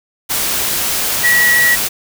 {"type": "tone in noise", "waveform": "sine", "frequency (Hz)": 1929, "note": "B6", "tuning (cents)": -41, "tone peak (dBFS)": -9, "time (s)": [1.23, 1.76], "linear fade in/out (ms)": 20, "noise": "white", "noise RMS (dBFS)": -17, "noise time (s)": [0.29, 1.89], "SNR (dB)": 5, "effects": []}